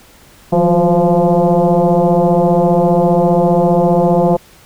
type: tone with frequency modulation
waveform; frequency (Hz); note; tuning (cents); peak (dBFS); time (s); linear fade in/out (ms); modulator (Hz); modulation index
sine; 166.5; E3; +18; -8; 0.52-4.37; 10; 174; 3.6
effects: pink hiss -44 dBFS RMS until 4.65 s